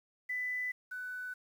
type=tone pair in turn; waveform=sine; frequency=1996 / 1495.3 Hz; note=B6 / F#6; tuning=+18 / +18 cents; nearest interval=perfect fourth; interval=500 cents; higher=first; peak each=-33 / -38 dBFS; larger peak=first; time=0.29-0.72 / 0.91-1.34 s; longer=neither; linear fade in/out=10 ms; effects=10-bit